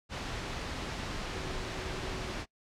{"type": "tone in noise", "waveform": "sine", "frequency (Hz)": 374.9, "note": "F#4", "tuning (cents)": 23, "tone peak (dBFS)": -44, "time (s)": [1.3, 2.36], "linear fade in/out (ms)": 50, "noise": "pink", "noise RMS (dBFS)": -37, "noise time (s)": [0.09, 2.46], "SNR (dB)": -10, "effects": ["noise-tail reverb RT60 0.1 s tail -23 dB re dry", "low-pass 5000 Hz 12 dB/octave"]}